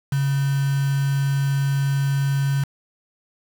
sine tone with quantisation, 138.59 Hz, C#3, in tune, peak -18 dBFS, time 0.12-2.64 s, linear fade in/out 5 ms, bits 5, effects none

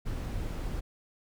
brown noise, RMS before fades -34 dBFS, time 0.05-0.81 s, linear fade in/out 20 ms, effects none

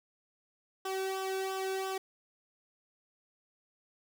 sawtooth tone with flanger, 382.2 Hz, G4, 44 cents flat, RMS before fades -35 dBFS, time 0.85-1.98 s, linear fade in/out 5 ms, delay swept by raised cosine 0.45 to 1.01 ms, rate 2.9 Hz, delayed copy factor -0.75, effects none

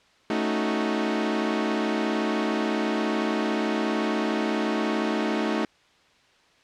sawtooth chord, D# half-diminished seventh, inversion second, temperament equal, 220 / 277.2 / 311.1 / 370 Hz, A3 / C#4 / D#4 / F#4, 0 / 0 / 0 / 0 cents, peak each -23 / -29 / -24 / -27 dBFS, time 0.3-5.65 s, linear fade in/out 2 ms, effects white hiss -59 dBFS RMS until 6.63 s + low-pass 4000 Hz 12 dB/octave

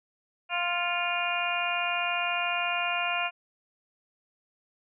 harmonic tone with a mistuned harmonic, 349.2 Hz, F4, in tune, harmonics 2 / 3 / 4 / 5 / 6 / 7 / 8, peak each -32 / -35 / -34 / -40 / -42 / -31 / -33 dBFS, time 0.49-3.31 s, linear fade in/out 50 ms, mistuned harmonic 6, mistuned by +56 cents, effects none

